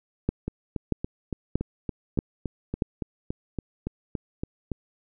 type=two click trains; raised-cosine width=3 ms; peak=-16 / -10 dBFS; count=16 / 5; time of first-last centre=0.48-4.717 / 0.29-2.822 s; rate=3.54 / 1.58 Hz; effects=none